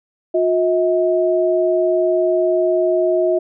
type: tone pair together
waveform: sine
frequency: 359.2 / 639 Hz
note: F4 / D#5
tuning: +49 / +46 cents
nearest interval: minor seventh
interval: 997 cents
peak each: -16 / -16 dBFS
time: 0.34-3.39 s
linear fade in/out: 10 ms
effects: none